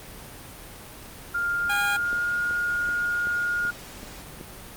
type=tone with pitch glide; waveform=sine; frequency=1403 to 1426.7 Hz; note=F6 to F6; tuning=+8 to +37 cents; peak=-23 dBFS; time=1.34-3.71 s; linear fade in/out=10 ms; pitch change=+29 cents; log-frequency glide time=1.54-2.42 s
type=tone; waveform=15% pulse; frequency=814 Hz; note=G#5; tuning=35 cents flat; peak=-19 dBFS; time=1.69-1.97 s; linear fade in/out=10 ms
type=click train; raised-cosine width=2 ms; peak=-26 dBFS; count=7; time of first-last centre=2.13-4.411 s; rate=2.63 Hz
effects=pink hiss -42 dBFS RMS until 4.76 s + Opus 32 kbps